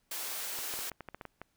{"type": "high-pass noise", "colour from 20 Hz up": "white", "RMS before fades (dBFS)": -38, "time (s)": [0.11, 0.9], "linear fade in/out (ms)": 5, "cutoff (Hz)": 370, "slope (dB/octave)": 12}
{"type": "clicks", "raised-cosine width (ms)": 0.5, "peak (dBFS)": -27, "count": 10, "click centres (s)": [0.588, 0.739, 0.79, 0.917, 1.007, 1.087, 1.146, 1.212, 1.253, 1.416]}
{"effects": ["pink hiss -75 dBFS RMS until 1.56 s"]}